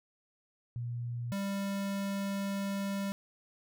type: tone pair in turn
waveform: sine / square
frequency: 119.7 / 197.83 Hz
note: A#2 / G3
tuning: +46 / +16 cents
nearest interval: major sixth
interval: 870 cents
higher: second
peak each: -34 / -33 dBFS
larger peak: second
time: 0.76-1.32 / 1.32-3.12 s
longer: second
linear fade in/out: 0 ms
effects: none